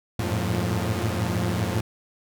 sawtooth tone cluster, 87.9 / 103.2 / 110.1 / 115.8 / 177 Hz, F2 / G#2 / A2 / A#2 / F3, +12 / -10 / +2 / -11 / +23 cents, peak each -26 dBFS, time 0.19-1.81 s, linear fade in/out 5 ms, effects none

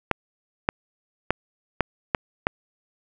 clicks, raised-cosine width 0.5 ms, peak -4 dBFS, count 6, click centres 0.113 / 0.689 / 1.306 / 1.807 / 2.148 / 2.469 s, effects none

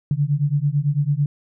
sine beating tone pair, 140.3 / 149.3 Hz, C#3 / D3, +21 / +29 cents, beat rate 9 Hz, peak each -20 dBFS, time 0.11-1.26 s, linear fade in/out 2 ms, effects none

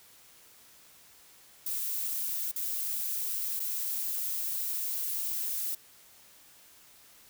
violet noise with dropouts, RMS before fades -33 dBFS, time 1.66-5.75 s, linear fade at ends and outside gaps 5 ms, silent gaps 2.515-2.559 / 3.596-3.6 s, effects white hiss -57 dBFS RMS until 7.29 s

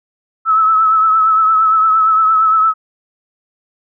sine tone with vibrato, 1300 Hz, E6, 24 cents flat, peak -8 dBFS, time 0.45-2.74 s, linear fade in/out 50 ms, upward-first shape triangle, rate 8.7 Hz, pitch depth 41 cents each way, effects none

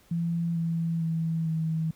sine tone with pitch steps, 168.7 / 165.9 / 163.14 / 160.43 Hz, E3 / E3 / E3 / E3, +40 / +11 / -18 / -47 cents, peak -25 dBFS, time 0.11-1.91 s, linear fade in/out 5 ms, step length 450 ms, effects pink hiss -60 dBFS RMS until 1.95 s

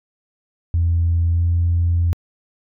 sine tone with pitch glide, 84.5 to 85.63 Hz, E2 to F2, +43 to -34 cents, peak -13 dBFS, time 0.74-2.13 s, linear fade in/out 0 ms, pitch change +23 cents, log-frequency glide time 1.33-1.41 s, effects tanh soft clip ceiling -10 dBFS

